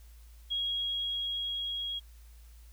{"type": "tone with level ramp", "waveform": "sine", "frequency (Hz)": 3297, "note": "G#7", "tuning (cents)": -13, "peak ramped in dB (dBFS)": [-29, -33], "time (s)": [0.5, 2], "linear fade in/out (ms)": 20, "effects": ["added 57 Hz sine -50 dBFS peak until 2.72 s", "white hiss -64 dBFS RMS until 2.72 s"]}